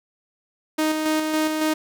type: tone with tremolo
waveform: sawtooth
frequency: 311.1 Hz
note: D#4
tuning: in tune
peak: -15 dBFS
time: 0.78-1.74 s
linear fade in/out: 10 ms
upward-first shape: square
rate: 3.6 Hz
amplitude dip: 35%
effects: none